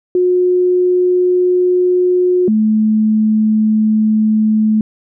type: tone pair in turn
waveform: sine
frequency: 361.6 / 216.4 Hz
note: F#4 / A3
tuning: -40 / -29 cents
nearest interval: major sixth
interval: 889 cents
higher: first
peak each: -9 dBFS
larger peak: neither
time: 0.15-2.48 / 2.48-4.81 s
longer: neither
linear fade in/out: 2 ms
effects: none